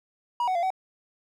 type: tone with pitch steps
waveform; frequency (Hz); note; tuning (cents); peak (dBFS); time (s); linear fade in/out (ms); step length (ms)
triangle; 961 / 745 / 688 / 755; B5 / F#5 / F5 / F#5; -48 / +12 / -26 / +35; -21; 0.4-0.704; 2; 76
effects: none